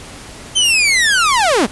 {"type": "linear sweep", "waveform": "sawtooth", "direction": "down", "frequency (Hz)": [3136, 172.4], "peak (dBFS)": -7, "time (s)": [0.55, 1.67], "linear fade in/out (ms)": 20, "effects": ["pink hiss -34 dBFS RMS until 1.71 s", "resampled to 24000 Hz"]}